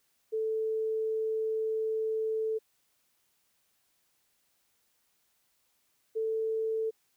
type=tone pair in turn; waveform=sine; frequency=440 / 443.1 Hz; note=A4 / A4; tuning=0 / +12 cents; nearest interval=unison; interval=12 cents; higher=second; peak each=-28 dBFS; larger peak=neither; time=0.32-2.59 / 6.15-6.91 s; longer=first; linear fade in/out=20 ms; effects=white hiss -73 dBFS RMS until 7.16 s